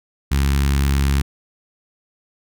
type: tone with notch filter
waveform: sawtooth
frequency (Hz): 69.3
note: C#2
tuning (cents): 0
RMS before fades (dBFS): -17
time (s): 0.31-1.22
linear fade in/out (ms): 10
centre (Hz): 570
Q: 0.52
effects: none